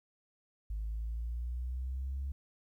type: linear sweep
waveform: sine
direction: up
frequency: 51.91 to 69.3 Hz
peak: -33 dBFS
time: 0.7-2.32 s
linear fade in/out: 5 ms
effects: tanh soft clip ceiling -31 dBFS + 12-bit